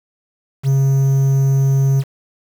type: tone with quantisation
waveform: triangle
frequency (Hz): 135.9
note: C#3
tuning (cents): -34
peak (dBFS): -9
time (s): 0.63-2.04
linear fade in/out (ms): 50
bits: 6
effects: none